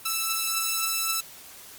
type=beating tone pair; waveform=5% pulse; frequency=1320 / 1323.8 Hz; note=E6 / E6; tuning=+2 / +7 cents; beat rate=3.8 Hz; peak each=-14 / -20 dBFS; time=0.05-1.21 s; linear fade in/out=10 ms; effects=white hiss -46 dBFS RMS until 1.78 s + Opus 32 kbps